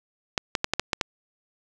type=clicks; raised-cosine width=0.2 ms; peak=-5 dBFS; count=7; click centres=0.378 / 0.552 / 0.644 / 0.736 / 0.796 / 0.932 / 1.012 s; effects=none